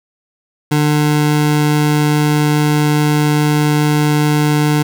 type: tone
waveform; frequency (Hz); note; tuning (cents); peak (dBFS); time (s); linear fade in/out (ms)
25% pulse; 149.6; D3; +32; -7; 0.71-4.83; 10
effects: none